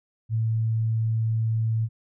sine tone, 112 Hz, A2, 31 cents sharp, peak -21 dBFS, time 0.29-1.89 s, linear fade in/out 50 ms, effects none

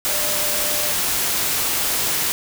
sine tone in noise, 596 Hz, D5, 25 cents sharp, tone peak -31 dBFS, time 0.09-0.92 s, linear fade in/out 0 ms, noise white, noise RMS -21 dBFS, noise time 0.05-2.32 s, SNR -13 dB, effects none

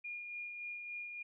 sine tone with tremolo, 2424 Hz, D#7, 46 cents flat, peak -40 dBFS, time 0.04-1.23 s, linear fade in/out 10 ms, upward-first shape sine, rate 3.5 Hz, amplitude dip 35%, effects none

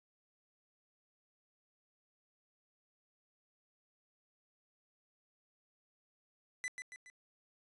45% pulse tone with echo, 2000 Hz, B6, 21 cents sharp, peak -36 dBFS, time 6.64-6.68 s, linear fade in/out 0 ms, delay 140 ms, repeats 3, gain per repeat -6 dB, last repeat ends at 7.1 s, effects resampled to 24000 Hz + 13-bit

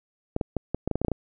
clicks, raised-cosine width 2 ms, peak -12 dBFS, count 11, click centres 0.364 / 0.412 / 0.567 / 0.746 / 0.876 / 0.913 / 0.956 / 1.016 / 1.048 / 1.083 / 1.117 s, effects none

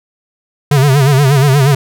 square tone with vibrato, 138.59 Hz, C#3, in tune, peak -7 dBFS, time 0.71-1.75 s, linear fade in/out 5 ms, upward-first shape sine, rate 8.4 Hz, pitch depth 110 cents each way, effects none

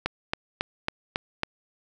click train, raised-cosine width 0.3 ms, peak -9 dBFS, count 6, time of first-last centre 0.06-1.434 s, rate 3.64 Hz, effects none

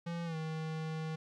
square tone with pitch glide, 169.9 to 158.52 Hz, F3 to D#3, -47 to +33 cents, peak -37 dBFS, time 0.06-1.16 s, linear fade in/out 10 ms, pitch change -120 cents, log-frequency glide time 0.25-0.36 s, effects low-pass 5000 Hz 12 dB/octave + 13-bit

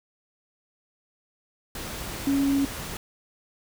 sine tone in noise, 277.2 Hz, C#4, in tune, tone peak -20 dBFS, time 2.27-2.65 s, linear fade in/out 2 ms, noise pink, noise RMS -35 dBFS, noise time 1.75-2.97 s, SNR +12 dB, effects none

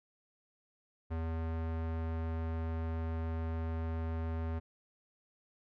square tone with low-pass filter, 81.5 Hz, E2, 19 cents flat, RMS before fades -36 dBFS, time 1.1-4.6 s, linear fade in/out 20 ms, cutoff 1600 Hz, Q 0.71, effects none

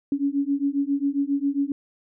sine beating tone pair, 277.2 / 284.6 Hz, C#4 / C#4, 0 / +46 cents, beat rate 7.4 Hz, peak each -24 / -24 dBFS, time 0.12-1.72 s, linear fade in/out 2 ms, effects none

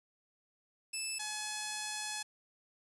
5% pulse tone pair in turn, 2629 / 850.4 Hz, E7 / G#5, -5 / +41 cents, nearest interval octave + minor sixth, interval 1954 cents, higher first, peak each -25 / -25 dBFS, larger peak neither, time 0.93-1.19 / 1.19-2.23 s, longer second, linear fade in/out 10 ms, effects resampled to 24000 Hz + 10-bit

